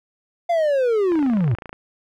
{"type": "linear sweep", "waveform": "triangle", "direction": "down", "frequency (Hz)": [700, 102.3], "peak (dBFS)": -14, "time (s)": [0.49, 1.55], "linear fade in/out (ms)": 10}
{"type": "click train", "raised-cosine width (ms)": 0.5, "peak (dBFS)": -19, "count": 18, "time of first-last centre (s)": [1.12, 1.729], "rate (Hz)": 27.9}
{"effects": []}